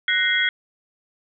sine tone cluster, 1490 / 1880 / 2091 / 3308 Hz, F#6 / A#6 / C7 / G#7, +12 / +14 / -2 / -8 cents, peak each -23 dBFS, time 0.08-0.49 s, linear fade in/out 2 ms, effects none

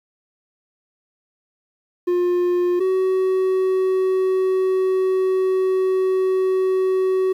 triangle tone pair in turn, 355 / 376 Hz, F4 / F#4, +28 / +28 cents, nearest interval minor second, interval 100 cents, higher second, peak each -14 / -14 dBFS, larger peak neither, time 2.07-2.8 / 2.8-7.33 s, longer second, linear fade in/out 10 ms, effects 9-bit

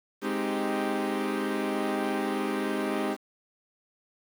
sawtooth chord, Ab major seventh, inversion none, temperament equal, 207.7 / 261.6 / 311.1 / 392 Hz, Ab3 / C4 / Eb4 / G4, 0 / 0 / 0 / 0 cents, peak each -29 / -29 / -29 / -28 dBFS, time 0.21-3.17 s, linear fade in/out 50 ms, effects low-pass 3000 Hz 12 dB/octave + 8-bit

